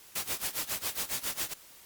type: noise with tremolo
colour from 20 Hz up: white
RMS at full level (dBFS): -31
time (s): 0.15-1.54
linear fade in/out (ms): 10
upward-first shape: sine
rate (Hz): 7.3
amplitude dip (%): 90
effects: white hiss -54 dBFS RMS until 1.85 s + Opus 48 kbps